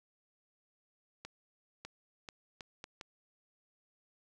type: accelerating click train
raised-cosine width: 0.2 ms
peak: -27 dBFS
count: 6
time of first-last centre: 1.25-3.012 s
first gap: 600 ms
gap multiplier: 0.73
effects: none